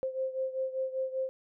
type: beating tone pair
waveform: sine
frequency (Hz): 523.3 / 528.4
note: C5 / C5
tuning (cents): 0 / +17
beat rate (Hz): 5.1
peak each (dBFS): -32 / -36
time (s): 0.03-1.29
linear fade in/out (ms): 0
effects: none